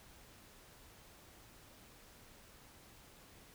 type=silence; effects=pink hiss -60 dBFS RMS until 3.54 s